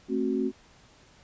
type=chord; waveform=sine; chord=F# diminished; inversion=first; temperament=just; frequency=222 / 266.4 / 370 Hz; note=A3 / C4 / F#4; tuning=+16 / +31 / 0 cents; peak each=-30 / -28 / -29 dBFS; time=0.08-0.52 s; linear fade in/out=50 ms; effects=pink hiss -57 dBFS RMS until 1.23 s + resampled to 16000 Hz